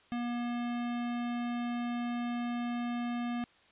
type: tone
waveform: square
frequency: 239.9 Hz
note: A#3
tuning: 50 cents sharp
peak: -33 dBFS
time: 0.12-3.44 s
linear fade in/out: 0 ms
effects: white hiss -63 dBFS RMS until 3.71 s + resampled to 8000 Hz